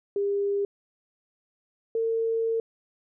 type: tone pair in turn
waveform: sine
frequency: 402 / 453.4 Hz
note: G4 / A#4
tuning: +44 / -48 cents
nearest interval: major second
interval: 208 cents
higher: second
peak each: -23 dBFS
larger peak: neither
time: 0.16-0.65 / 1.95-2.6 s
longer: second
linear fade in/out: 2 ms
effects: none